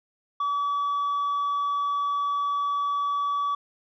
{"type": "tone with tanh clipping", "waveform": "sine", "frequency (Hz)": 1144, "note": "D6", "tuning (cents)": -46, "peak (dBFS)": -24, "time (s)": [0.4, 3.55], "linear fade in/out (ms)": 5, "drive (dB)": 2, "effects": []}